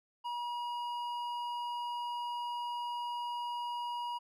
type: tone with hard clipping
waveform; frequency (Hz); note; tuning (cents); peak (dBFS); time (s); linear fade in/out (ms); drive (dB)
sine; 960; B5; -49; -37; 0.24-4.19; 20; 8
effects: none